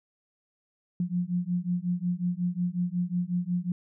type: beating tone pair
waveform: sine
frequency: 174.61 / 180.11 Hz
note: F3 / F#3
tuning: 0 / -46 cents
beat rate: 5.5 Hz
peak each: -29 dBFS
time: 1-3.72 s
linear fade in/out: 2 ms
effects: none